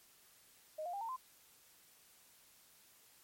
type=tone with pitch steps; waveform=sine; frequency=621 / 705.1 / 800.7 / 909.2 / 1032.4 Hz; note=D#5 / F5 / G5 / A#5 / C6; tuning=-3 / +16 / +37 / -43 / -23 cents; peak=-39 dBFS; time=0.78-1.165 s; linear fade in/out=10 ms; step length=77 ms; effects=white hiss -65 dBFS RMS until 3.23 s + MP3 64 kbps